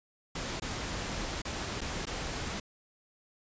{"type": "noise with dropouts", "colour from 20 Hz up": "pink", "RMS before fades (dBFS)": -36, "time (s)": [0.35, 2.6], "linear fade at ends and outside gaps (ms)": 5, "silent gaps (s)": [[0.599, 0.62], [1.419, 1.45], [1.808, 1.814], [2.055, 2.068]], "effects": ["resampled to 16000 Hz"]}